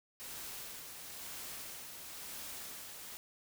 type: noise with tremolo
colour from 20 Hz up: white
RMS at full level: -45 dBFS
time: 0.2-3.17 s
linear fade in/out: 0 ms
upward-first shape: sine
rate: 1 Hz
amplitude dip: 35%
effects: none